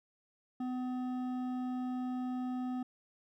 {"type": "tone with hard clipping", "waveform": "sine", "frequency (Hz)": 252.4, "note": "B3", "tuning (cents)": 38, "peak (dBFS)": -36, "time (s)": [0.6, 2.83], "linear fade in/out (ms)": 5, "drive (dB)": 9, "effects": []}